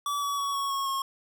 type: tone with pitch steps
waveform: square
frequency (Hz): 1149 / 1135.8 / 1122.8 / 1109.9 / 1097.1 / 1084.5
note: D6 / C#6 / C#6 / C#6 / C#6 / C#6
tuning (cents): -38 / +42 / +22 / +2 / -18 / -38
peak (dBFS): -28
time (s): 0.06-1.02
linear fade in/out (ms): 2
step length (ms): 160
effects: none

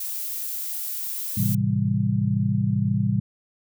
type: noise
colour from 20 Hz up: violet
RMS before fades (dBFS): -30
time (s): 0-1.55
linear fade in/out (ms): 5
type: chord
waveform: sine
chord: A minor seventh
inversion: none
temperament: just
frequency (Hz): 110 / 132 / 165 / 198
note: A2 / C3 / E3 / G3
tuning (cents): 0 / +16 / +2 / +18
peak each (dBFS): -24 / -25 / -29 / -24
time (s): 1.37-3.2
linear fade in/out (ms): 5
effects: none

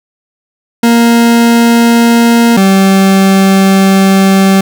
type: tone pair in turn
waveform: 40% pulse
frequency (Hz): 233.6 / 193.18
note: A#3 / G3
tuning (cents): +4 / -25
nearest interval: minor third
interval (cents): 329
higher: first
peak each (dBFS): -3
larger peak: neither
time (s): 0.83-2.57 / 2.57-4.61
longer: second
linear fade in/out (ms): 5
effects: none

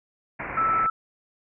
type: low-pass noise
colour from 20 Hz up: white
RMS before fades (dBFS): -33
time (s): 0.39-0.87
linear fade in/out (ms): 10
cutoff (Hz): 2400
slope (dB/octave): 96
type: tone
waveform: sine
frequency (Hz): 1318.5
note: E6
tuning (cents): 0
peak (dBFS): -20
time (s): 0.57-0.9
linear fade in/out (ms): 5
effects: none

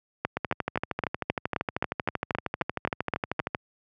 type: two click trains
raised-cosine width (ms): 0.5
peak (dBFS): -10 / -12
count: 13 / 42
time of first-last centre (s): 0.25-3.4 / 0.37-3.548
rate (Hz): 3.81 / 12.9
effects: high-pass 80 Hz 12 dB/octave

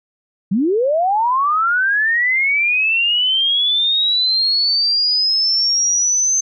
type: linear sweep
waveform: sine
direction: up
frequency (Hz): 173 to 6272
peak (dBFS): -13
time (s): 0.51-6.41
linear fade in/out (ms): 10
effects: none

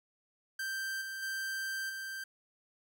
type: tone with level steps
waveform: 45% pulse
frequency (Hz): 1568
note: G6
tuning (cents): 0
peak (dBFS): -35 / -39 / -35 / -39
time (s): 0.59-2.24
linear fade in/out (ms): 5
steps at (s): 1.01 / 1.22 / 1.89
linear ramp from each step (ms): 10
effects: 11-bit

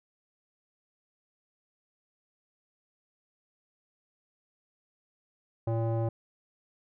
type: tone with low-pass filter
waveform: square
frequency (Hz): 114.1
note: A#2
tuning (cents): -37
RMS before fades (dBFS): -29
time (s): 5.67-6.09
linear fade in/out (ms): 5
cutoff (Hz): 680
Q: 2.3
effects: none

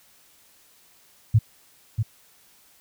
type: tone with echo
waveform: sine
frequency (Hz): 110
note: A2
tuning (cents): 0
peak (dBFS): -12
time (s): 1.34-1.39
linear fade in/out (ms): 10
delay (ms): 640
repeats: 1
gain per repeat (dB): -7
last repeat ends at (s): 2.03
effects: white hiss -57 dBFS RMS until 2.8 s

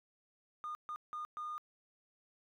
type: tone bursts at uneven times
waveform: triangle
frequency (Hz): 1220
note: D#6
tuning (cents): -34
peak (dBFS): -36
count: 4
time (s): 0.64-0.75 / 0.89-0.96 / 1.13-1.25 / 1.37-1.58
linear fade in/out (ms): 0
effects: tanh soft clip ceiling -36 dBFS

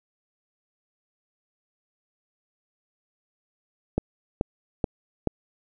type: click train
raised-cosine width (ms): 2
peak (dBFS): -9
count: 4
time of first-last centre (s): 3.98-5.273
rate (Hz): 2.32
effects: none

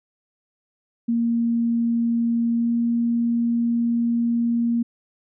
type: tone with pitch glide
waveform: sine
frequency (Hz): 233.1 to 234.6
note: A#3 to A#3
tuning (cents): 0 to +11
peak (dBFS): -18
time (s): 1.08-4.83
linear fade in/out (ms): 10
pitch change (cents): +11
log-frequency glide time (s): 2.56-2.71
effects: none

